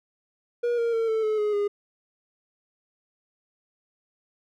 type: tone with pitch steps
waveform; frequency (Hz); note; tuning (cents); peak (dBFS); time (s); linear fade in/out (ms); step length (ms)
triangle; 478.3 / 466 / 454.1 / 442.4 / 431.1 / 420 / 409.2; A#4 / A#4 / A#4 / A4 / A4 / G#4 / G#4; +44 / -1 / -45 / +9 / -35 / +19 / -26; -20; 0.63-1.68; 10; 150
effects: none